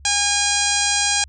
harmonic tone, 814 Hz, G#5, 35 cents flat, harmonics 1 / 2 / 3 / 4 / 5 / 6 / 7 / 8 / 9 / 10, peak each -26 / -26 / -26 / -26 / -26 / -26 / -26 / -26 / -26 / -26 dBFS, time 0.05-1.24 s, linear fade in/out 2 ms, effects added 70 Hz sine -41 dBFS peak until 1.28 s

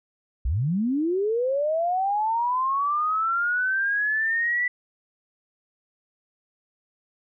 sine linear sweep, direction up, 50.5 to 1979 Hz, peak -21 dBFS, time 0.45-4.68 s, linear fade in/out 5 ms, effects none

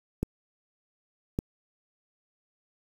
clicks, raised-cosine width 3 ms, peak -14 dBFS, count 2, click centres 0.23 / 1.389 s, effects 7-bit

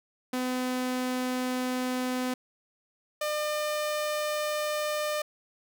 sawtooth tone pair in turn, 253.2 / 602.2 Hz, B3 / D5, +43 / +43 cents, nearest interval octave + minor third, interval 1500 cents, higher second, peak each -24 dBFS, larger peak neither, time 0.33-2.34 / 3.21-5.22 s, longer neither, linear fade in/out 5 ms, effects none

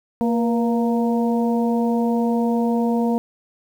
harmonic tone with a mistuned harmonic, 232.1 Hz, A#3, 7 cents flat, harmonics 1 / 2 / 3 / 4, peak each -18 / -24 / -28 / -30 dBFS, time 0.21-3.18 s, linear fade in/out 0 ms, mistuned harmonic 2, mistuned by +46 cents, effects 8-bit

